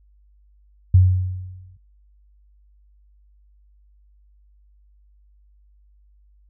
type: tone with exponential decay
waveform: sine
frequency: 92.1 Hz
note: F#2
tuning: 7 cents flat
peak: -7 dBFS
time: 0.94-1.77 s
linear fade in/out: 5 ms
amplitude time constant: 180 ms
effects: noise-tail reverb RT60 0.4 s tail -23 dB re dry + added 50 Hz sine -52 dBFS peak until 6.49 s